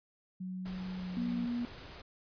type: tone with pitch glide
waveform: sine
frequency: 185 to 181.4 Hz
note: F#3 to F#3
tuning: 0 to -34 cents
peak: -37 dBFS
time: 0.4-1.46 s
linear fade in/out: 10 ms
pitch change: -34 cents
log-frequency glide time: 0.94-1.13 s
type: noise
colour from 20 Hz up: pink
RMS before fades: -49 dBFS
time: 0.65-2.02 s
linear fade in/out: 10 ms
type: tone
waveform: sine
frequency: 240 Hz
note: B3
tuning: 49 cents flat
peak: -32 dBFS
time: 1.17-1.65 s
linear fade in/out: 0 ms
effects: resampled to 11025 Hz